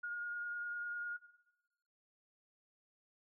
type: tone with vibrato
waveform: sine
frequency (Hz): 1429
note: F6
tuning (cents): +39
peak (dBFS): -38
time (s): 0.03-1.17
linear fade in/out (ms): 10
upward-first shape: sine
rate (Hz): 10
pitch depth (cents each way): 10
effects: noise-tail reverb RT60 1.0 s tail -17 dB re dry